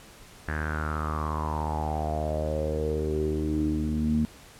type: tone with low-pass filter sweep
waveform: sawtooth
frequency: 77 Hz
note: D#2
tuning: 17 cents flat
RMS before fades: -28 dBFS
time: 0.48-4.25 s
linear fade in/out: 0 ms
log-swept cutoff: 1700 to 220 Hz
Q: 8.2
effects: pink hiss -50 dBFS RMS until 4.59 s + low-pass 12000 Hz 12 dB/octave